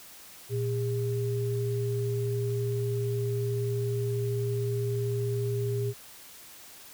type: tone pair together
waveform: sine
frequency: 117.6 / 405.5 Hz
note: A#2 / G#4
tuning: +16 / -41 cents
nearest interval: octave + major sixth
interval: 2143 cents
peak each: -28 / -31 dBFS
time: 0.49-5.94 s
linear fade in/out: 50 ms
effects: white hiss -49 dBFS RMS until 6.93 s